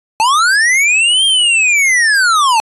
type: linear two-way sweep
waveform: square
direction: up then down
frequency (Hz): 848 to 3220 to 848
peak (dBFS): -9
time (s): 0.2-2.6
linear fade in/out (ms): 0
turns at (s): 1.25
effects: resampled to 24000 Hz